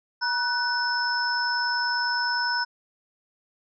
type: tone cluster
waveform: sine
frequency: 959 / 1490 / 5260 Hz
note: A#5 / F#6 / E8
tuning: +49 / +12 / -5 cents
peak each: -28 / -26 / -28 dBFS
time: 0.21-2.65 s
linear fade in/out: 20 ms
effects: none